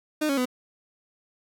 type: tone with pitch steps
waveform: 30% pulse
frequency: 305.6 / 277 / 251.1 Hz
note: D#4 / C#4 / B3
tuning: -31 / -1 / +29 cents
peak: -20 dBFS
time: 0.21-0.456 s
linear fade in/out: 10 ms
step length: 82 ms
effects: none